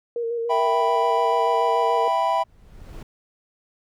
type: tone with vibrato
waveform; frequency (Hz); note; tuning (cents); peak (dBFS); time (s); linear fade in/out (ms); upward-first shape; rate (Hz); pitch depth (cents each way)
sine; 466.2; A#4; 0; -23; 0.16-2.08; 2; square; 6.9; 24
type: chord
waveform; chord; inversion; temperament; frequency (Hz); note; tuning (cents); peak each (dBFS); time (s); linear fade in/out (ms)
triangle; E minor; none; equal; 659.3 / 784 / 987.8; E5 / G5 / B5; 0 / 0 / 0; -22 / -22 / -20; 0.49-2.44; 20
type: noise with exponential growth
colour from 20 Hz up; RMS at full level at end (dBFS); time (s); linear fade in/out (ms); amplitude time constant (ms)
brown; -33; 2.06-3.03; 5; 210
effects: none